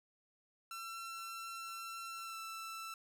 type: tone with pitch glide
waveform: sawtooth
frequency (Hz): 1349 to 1329.7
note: E6 to E6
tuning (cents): +40 to +15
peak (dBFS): -40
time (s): 0.71-2.94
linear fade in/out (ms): 2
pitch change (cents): -25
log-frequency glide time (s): 2.21-2.38
effects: none